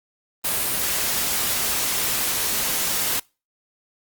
white noise, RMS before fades -23 dBFS, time 0.44-3.2 s, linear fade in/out 10 ms, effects noise-tail reverb RT60 0.3 s tail -25 dB re dry + Opus 32 kbps

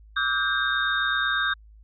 sine tone cluster, 1157 / 1287 / 1462 / 1590 / 3686 Hz, D6 / E6 / F#6 / G6 / A#7, -26 / -42 / -21 / +24 / -20 cents, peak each -31 / -31 / -32 / -24 / -29 dBFS, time 0.16-1.54 s, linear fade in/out 10 ms, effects added 53 Hz sine -47 dBFS peak until 1.83 s

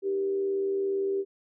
sine tone with frequency modulation, 392 Hz, G4, in tune, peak -25 dBFS, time 0.02-1.25 s, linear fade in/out 50 ms, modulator 82.5 Hz, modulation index 0.3, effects none

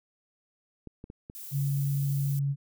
clicks, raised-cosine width 3 ms, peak -29 dBFS, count 4, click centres 0.873 / 1.041 / 1.101 / 1.299 s
violet noise, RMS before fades -42 dBFS, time 1.35-2.39 s, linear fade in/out 0 ms
sine tone, 140 Hz, C#3, 18 cents sharp, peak -25 dBFS, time 1.51-2.56 s, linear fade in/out 50 ms
effects none

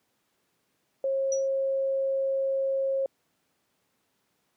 sine tone, 540 Hz, C#5, 45 cents flat, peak -24 dBFS, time 1.04-3.06 s, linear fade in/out 2 ms
sine tone with exponential decay, 5850 Hz, F#8, 21 cents flat, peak -28 dBFS, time 1.32-1.48 s, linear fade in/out 2 ms, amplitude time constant 34 ms
effects pink hiss -73 dBFS RMS until 4.56 s + high-pass 150 Hz 12 dB/octave

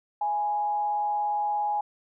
sine tone with frequency modulation, 830.6 Hz, G#5, in tune, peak -24 dBFS, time 0.21-1.81 s, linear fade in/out 5 ms, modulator 156 Hz, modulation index 0.26, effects none

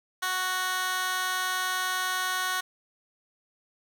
15% pulse tone with high-pass filter, 370 Hz, F#4, in tune, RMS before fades -29 dBFS, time 0.22-2.61 s, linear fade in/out 10 ms, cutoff 1400 Hz, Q 1.1, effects none

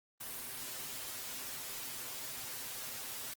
white noise with comb filter, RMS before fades -43 dBFS, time 0.2-3.34 s, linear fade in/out 10 ms, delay 7.8 ms, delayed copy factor +0.8, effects Opus 32 kbps

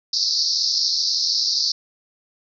pink band-pass noise, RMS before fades -21 dBFS, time 0.13-1.72 s, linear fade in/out 5 ms, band 4200 to 5600 Hz, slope 96 dB/octave, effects none

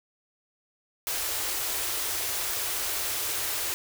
white band-stop noise, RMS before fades -30 dBFS, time 1.07-3.74 s, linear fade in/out 0 ms, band 120 to 300 Hz, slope 48 dB/octave, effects none

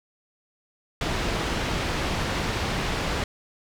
pink low-pass noise, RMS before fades -27 dBFS, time 1.01-3.24 s, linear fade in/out 2 ms, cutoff 4500 Hz, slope 12 dB/octave, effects none

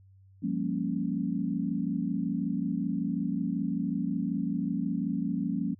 sine chord, G half-diminished seventh, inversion third, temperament equal with one note detuned, 174.61 / 200 / 233.1 / 277.2 Hz, F3 / G3 / Bb3 / Db4, 0 / +35 / 0 / 0 cents, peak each -33 dBFS, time 0.42-5.75 s, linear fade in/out 20 ms, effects added 96 Hz sine -54 dBFS peak until 5.79 s

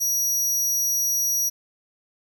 sawtooth tone, 5780 Hz, F#8, 41 cents flat, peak -18 dBFS, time 0-1.5 s, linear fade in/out 20 ms, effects 9-bit

